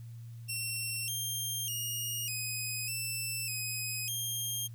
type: tone with pitch steps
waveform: 10% pulse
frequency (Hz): 2715 / 3193 / 2861 / 2510 / 2663 / 2519 / 3211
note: F7 / G7 / F7 / D#7 / E7 / D#7 / G7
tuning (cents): -50 / +31 / +41 / +15 / +17 / +21 / +41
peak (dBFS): -26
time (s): 0.48-4.68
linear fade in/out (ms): 20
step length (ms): 600
effects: added 116 Hz sine -43 dBFS peak until 4.74 s + white hiss -66 dBFS RMS until 4.74 s